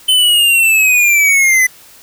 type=linear sweep; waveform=square; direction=down; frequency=3057 to 2000 Hz; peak=-8 dBFS; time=0.08-1.67 s; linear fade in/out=10 ms; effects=white hiss -41 dBFS RMS until 2.02 s